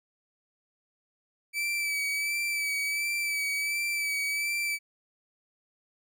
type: tone with vibrato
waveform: 40% pulse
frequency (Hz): 2306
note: D7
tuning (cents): -32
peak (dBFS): -27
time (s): 1.53-4.79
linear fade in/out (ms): 50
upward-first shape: sine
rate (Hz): 1.4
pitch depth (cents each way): 32
effects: none